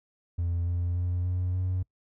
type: tone with pitch steps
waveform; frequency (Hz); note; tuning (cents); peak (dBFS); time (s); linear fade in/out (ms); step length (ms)
triangle; 86.1 / 87.55 / 89.03 / 90.54 / 92.07; F2 / F2 / F2 / F#2 / F#2; -24 / +5 / +34 / -37 / -8; -23; 0.38-1.83; 10; 290
effects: noise-tail reverb RT60 0.1 s tail -25 dB re dry + tanh soft clip ceiling -20 dBFS